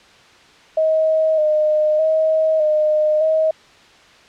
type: tone with vibrato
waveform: sine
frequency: 622.3 Hz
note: D#5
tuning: in tune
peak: -13 dBFS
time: 0.77-3.51 s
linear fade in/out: 5 ms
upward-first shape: square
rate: 0.82 Hz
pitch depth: 29 cents each way
effects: white hiss -47 dBFS RMS until 4.28 s + low-pass 4000 Hz 12 dB/octave